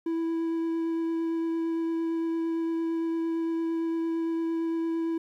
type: tone with vibrato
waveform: triangle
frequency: 329.6 Hz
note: E4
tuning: in tune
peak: -24 dBFS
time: 0.06-5.18 s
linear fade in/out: 5 ms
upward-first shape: triangle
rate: 8.8 Hz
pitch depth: 10 cents each way
effects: 11-bit